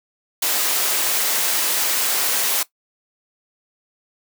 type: high-pass noise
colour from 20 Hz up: white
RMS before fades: -20 dBFS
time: 0.42-2.63 s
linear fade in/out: 5 ms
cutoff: 360 Hz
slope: 12 dB/octave
effects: noise-tail reverb RT60 0.1 s tail -17 dB re dry